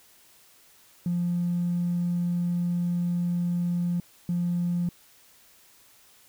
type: tone bursts at uneven times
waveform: triangle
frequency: 174.61 Hz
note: F3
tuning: in tune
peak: -20 dBFS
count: 2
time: 1.06-4 / 4.29-4.89 s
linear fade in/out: 2 ms
effects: tanh soft clip ceiling -21 dBFS + white hiss -57 dBFS RMS until 6.28 s